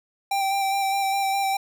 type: tone with vibrato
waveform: square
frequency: 784 Hz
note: G5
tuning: in tune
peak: -22 dBFS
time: 0.31-1.57 s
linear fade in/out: 5 ms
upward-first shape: square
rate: 4.9 Hz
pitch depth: 16 cents each way
effects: none